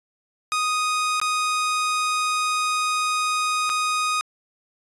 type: tone with dropouts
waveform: sawtooth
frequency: 1244.5 Hz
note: D#6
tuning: in tune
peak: -17 dBFS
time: 0.52-4.21 s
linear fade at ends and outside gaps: 0 ms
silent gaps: 1.2-1.215 / 3.694-3.699 s
effects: resampled to 24000 Hz